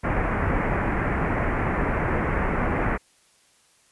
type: low-pass noise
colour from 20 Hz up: pink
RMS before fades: -24 dBFS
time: 0.03-2.98 s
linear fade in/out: 20 ms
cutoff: 2200 Hz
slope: 48 dB/octave
effects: white hiss -60 dBFS RMS until 3.91 s + resampled to 24000 Hz